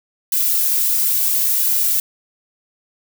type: noise with flanger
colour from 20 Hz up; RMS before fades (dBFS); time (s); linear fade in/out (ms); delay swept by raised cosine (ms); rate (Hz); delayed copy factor
violet; -17; 0.32-2; 2; 2 to 2.85; 0.72; +0.6
effects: none